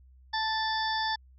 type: harmonic tone with a mistuned harmonic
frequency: 880 Hz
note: A5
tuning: in tune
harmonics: 1 / 2 / 4 / 5 / 6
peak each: -30 / -33 / -36 / -37 / -38 dBFS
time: 0.33-1.16 s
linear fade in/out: 10 ms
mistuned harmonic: 5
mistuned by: +83 cents
effects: added 64 Hz sine -53 dBFS peak until 1.38 s